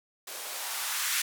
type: noise with band-pass filter sweep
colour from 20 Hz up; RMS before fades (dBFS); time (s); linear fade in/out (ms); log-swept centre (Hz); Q
violet; -33; 0.27-1.22; 5; 420 to 1800; 1.5
effects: none